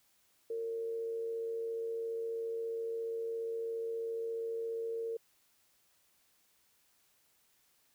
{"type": "tone with amplitude modulation", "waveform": "sine", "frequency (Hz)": 457.3, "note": "A#4", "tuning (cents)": -33, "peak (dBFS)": -33, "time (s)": [0.5, 5.17], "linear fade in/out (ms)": 5, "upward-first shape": "sine", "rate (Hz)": 97, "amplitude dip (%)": 35, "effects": ["white hiss -71 dBFS RMS until 7.94 s"]}